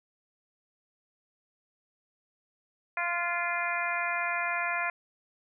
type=harmonic tone with a mistuned harmonic; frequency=345.9 Hz; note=F4; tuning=17 cents flat; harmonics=2 / 3 / 4 / 5 / 6 / 7; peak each=-35 / -35 / -35 / -35 / -35 / -35 dBFS; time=2.97-4.9 s; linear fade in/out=2 ms; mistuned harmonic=4; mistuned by=+19 cents; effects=none